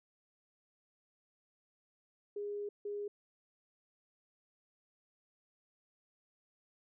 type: tone bursts at uneven times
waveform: sine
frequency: 410.5 Hz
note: G#4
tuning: 20 cents flat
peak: -37 dBFS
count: 2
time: 2.36-2.69 / 2.85-3.08 s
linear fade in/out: 5 ms
effects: none